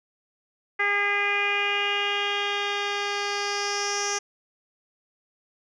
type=tone with low-pass filter sweep; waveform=10% pulse; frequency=406.3 Hz; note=G#4; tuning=38 cents flat; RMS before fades=-26 dBFS; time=0.79-4.19 s; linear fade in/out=10 ms; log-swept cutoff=2000 to 6000 Hz; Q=4.6; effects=none